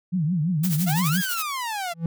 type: tone with vibrato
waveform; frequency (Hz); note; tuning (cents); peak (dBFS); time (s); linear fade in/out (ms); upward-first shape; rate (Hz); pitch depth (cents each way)
sine; 166.1; E3; +13; -20; 0.12-1.22; 20; triangle; 5.9; 250
type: noise with tremolo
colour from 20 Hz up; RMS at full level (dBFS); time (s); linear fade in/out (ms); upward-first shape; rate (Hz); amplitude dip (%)
blue; -27; 0.63-1.43; 10; triangle; 12; 80
type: exponential two-way sweep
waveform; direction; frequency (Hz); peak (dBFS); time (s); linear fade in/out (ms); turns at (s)
sawtooth; up then down; 666 to 1676 to 666; -23; 0.86-1.94; 20; 1.19
type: tone with exponential growth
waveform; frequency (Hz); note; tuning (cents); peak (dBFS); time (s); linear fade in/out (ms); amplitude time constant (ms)
triangle; 166.1; E3; +13; -16; 1.92-2.06; 2; 29
effects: none